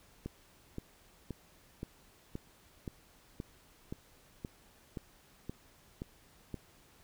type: click train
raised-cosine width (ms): 3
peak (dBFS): -26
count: 13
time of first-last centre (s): 0.26-6.543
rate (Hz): 1.91
effects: pink hiss -63 dBFS RMS until 7.03 s